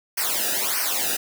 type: noise with flanger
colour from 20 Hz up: white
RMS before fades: -24 dBFS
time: 0.17-1.17 s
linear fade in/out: 10 ms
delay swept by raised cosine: 0.27 to 0.94 ms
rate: 1.6 Hz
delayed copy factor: -0.9
effects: none